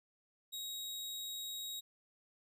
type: tone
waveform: sawtooth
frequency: 3797 Hz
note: A#7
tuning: 31 cents sharp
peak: -38 dBFS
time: 0.52-1.81 s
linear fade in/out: 20 ms
effects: none